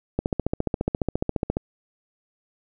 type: click train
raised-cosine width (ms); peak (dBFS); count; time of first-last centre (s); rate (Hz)
2; -9; 21; 0.19-1.569; 14.5
effects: none